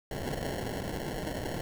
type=noise with sample-and-hold; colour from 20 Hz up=white; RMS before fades=-35 dBFS; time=0.11-1.61 s; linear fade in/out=2 ms; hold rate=1225 Hz; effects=none